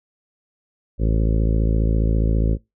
harmonic tone, 54.8 Hz, A1, 6 cents flat, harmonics 1 / 2 / 3 / 4 / 5 / 6 / 7 / 8 / 9 / 10, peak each -17 / -23 / -27 / -29 / -31 / -33 / -34 / -35 / -36 / -37 dBFS, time 0.98-2.58 s, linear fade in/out 50 ms, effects noise-tail reverb RT60 0.2 s tail -23 dB re dry

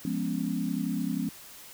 sine chord, C# dominant seventh, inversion first, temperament equal, 174.61 / 207.7 / 246.9 / 277.2 Hz, E#3 / G#3 / B3 / C#4, 0 / 0 / 0 / 0 cents, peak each -33 dBFS, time 0.05-1.29 s, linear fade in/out 2 ms, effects white hiss -48 dBFS RMS until 1.73 s

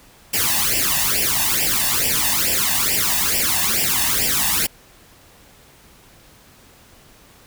white noise with flanger, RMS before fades -19 dBFS, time 0.33-4.67 s, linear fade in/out 10 ms, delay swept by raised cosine 0.38 to 1.13 ms, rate 2.3 Hz, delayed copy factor +0.9, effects pink hiss -49 dBFS RMS until 7.46 s

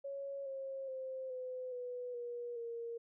sine tone with pitch steps, 554.4 / 538.6 / 523.3 / 508.4 / 493.9 / 479.9 / 466.2 Hz, C#5 / C#5 / C5 / C5 / B4 / B4 / A#4, 0 / -50 / 0 / -50 / 0 / -50 / 0 cents, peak -40 dBFS, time 0.04-2.98 s, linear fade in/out 10 ms, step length 420 ms, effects none

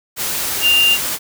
sine tone in noise, 2794 Hz, F7, in tune, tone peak -10 dBFS, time 0.61-0.98 s, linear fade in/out 50 ms, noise white, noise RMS -21 dBFS, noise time 0.16-1.19 s, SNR +8 dB, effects none

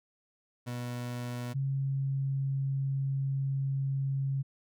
30% pulse / sine tone pair in turn, 122.1 / 136.37 Hz, B2 / C#3, -19 / -28 cents, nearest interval major second, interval 191 cents, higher second, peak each -32 / -28 dBFS, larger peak second, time 0.66-1.54 / 1.54-4.43 s, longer second, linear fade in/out 20 ms, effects none

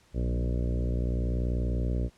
harmonic tone with a mistuned harmonic, 60.5 Hz, B1, 35 cents flat, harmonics 1 / 2 / 3 / 4 / 5 / 6 / 7 / 8 / 9 / 10, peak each -27 / -33 / -37 / -39 / -41 / -43 / -44 / -45 / -46 / -47 dBFS, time 0.13-2.1 s, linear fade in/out 50 ms, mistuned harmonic 2, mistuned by -32 cents, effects pink hiss -62 dBFS RMS until 2.17 s + low-pass 9000 Hz 12 dB/octave

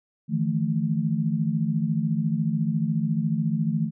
sine tone cluster, 153.6 / 167.7 / 219.6 Hz, D#3 / E3 / A3, -22 / +30 / -3 cents, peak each -26 dBFS, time 0.28-3.91 s, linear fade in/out 50 ms, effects none

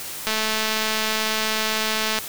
click train, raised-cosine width 0.2 ms, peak -6 dBFS, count 419, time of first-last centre 0.27-2.187 s, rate 218 Hz, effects white hiss -33 dBFS RMS until 2.28 s

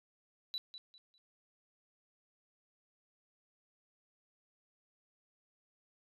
sine tone with echo, 3951 Hz, B7, in tune, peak -35 dBFS, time 0.54-0.58 s, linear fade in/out 0 ms, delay 200 ms, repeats 3, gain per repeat -11 dB, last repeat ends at 1.18 s, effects tanh soft clip ceiling -32 dBFS

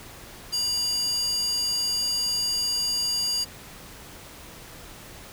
square tone with high-pass filter, 960 Hz, B5, 49 cents flat, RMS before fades -26 dBFS, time 0.52-3.45 s, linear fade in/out 20 ms, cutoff 4800 Hz, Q 4.1, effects pink hiss -44 dBFS RMS until 5.32 s

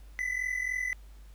triangle tone pair together, 1975.5 / 2019 Hz, B6 / B6, 0 / +38 cents, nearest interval unison, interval 38 cents, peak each -32 / -30 dBFS, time 0.19-0.93 s, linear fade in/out 0 ms, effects added 50 Hz sine -47 dBFS peak until 1.34 s + pink hiss -63 dBFS RMS until 1.34 s

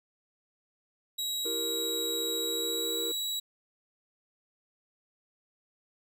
sawtooth tone with pitch glide, 3853 to 3891 Hz, B7 to B7, -44 to -27 cents, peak -28 dBFS, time 1.18-3.4 s, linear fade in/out 10 ms, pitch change +17 cents, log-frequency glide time 2.36-3.04 s
triangle chord, E diminished, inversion none, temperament equal, 329.6 / 392 / 466.2 Hz, E4 / G4 / Bb4, 0 / 0 / 0 cents, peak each -38 / -39 / -34 dBFS, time 1.45-3.12 s, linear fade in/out 5 ms
effects none

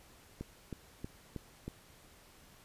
click train, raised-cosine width 3 ms, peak -27 dBFS, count 5, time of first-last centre 0.41-1.68 s, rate 3.15 Hz, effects pink hiss -60 dBFS RMS until 2.64 s + resampled to 32000 Hz

